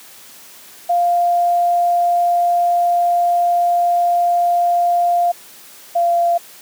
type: tone pair in turn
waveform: sine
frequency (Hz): 698.5 / 688.9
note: F5 / F5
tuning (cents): 0 / -24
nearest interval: unison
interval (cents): 24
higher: first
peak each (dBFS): -12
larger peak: neither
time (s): 0.89-5.32 / 5.95-6.38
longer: first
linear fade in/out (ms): 10
effects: white hiss -41 dBFS RMS until 6.61 s + high-pass 150 Hz 12 dB/octave